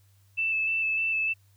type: tone with vibrato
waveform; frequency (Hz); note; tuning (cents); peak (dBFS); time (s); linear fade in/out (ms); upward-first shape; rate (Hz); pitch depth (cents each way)
sine; 2637; E7; 0; -24; 0.37-1.34; 20; square; 3.3; 13
effects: added 98 Hz sine -58 dBFS peak until 1.56 s + white hiss -68 dBFS RMS until 1.56 s